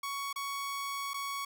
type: tone with dropouts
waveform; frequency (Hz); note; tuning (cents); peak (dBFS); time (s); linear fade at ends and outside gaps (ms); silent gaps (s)
sawtooth; 1116; C#6; +11; -31; 0.03-1.45; 5; 0.329-0.359 / 1.135-1.141
effects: none